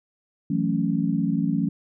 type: chord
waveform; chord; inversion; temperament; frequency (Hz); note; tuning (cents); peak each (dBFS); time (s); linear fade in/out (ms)
sine; F# minor seventh; third; equal; 164.81 / 185 / 220 / 277.2; E3 / F#3 / A3 / C#4; 0 / 0 / 0 / 0; -26; 0.5-1.69; 5
effects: none